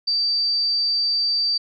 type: tone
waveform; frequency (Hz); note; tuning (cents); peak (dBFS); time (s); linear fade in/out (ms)
sine; 4648; D8; -19; -18; 0.07-1.58; 10
effects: none